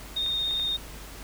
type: tone with vibrato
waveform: sine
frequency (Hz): 3682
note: A#7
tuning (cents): -22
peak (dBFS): -25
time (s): 0.16-0.77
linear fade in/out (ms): 10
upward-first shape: triangle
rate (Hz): 17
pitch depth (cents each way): 19
type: clicks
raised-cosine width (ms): 0.3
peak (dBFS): -24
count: 3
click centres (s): 0.263 / 0.511 / 0.597
effects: added 50 Hz sine -44 dBFS peak until 1.23 s + pink hiss -44 dBFS RMS until 1.23 s